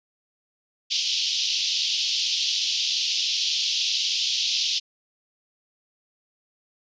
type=band-pass noise; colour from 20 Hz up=pink; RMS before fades=-25 dBFS; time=0.9-4.8 s; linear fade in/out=20 ms; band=2900 to 5800 Hz; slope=48 dB/octave; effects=resampled to 16000 Hz